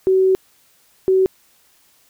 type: tone bursts at uneven times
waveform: sine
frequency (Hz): 378.1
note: F#4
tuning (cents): +38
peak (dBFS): -11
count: 2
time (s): 0.07-0.35 / 1.08-1.26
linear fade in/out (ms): 0
effects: white hiss -56 dBFS RMS until 2.09 s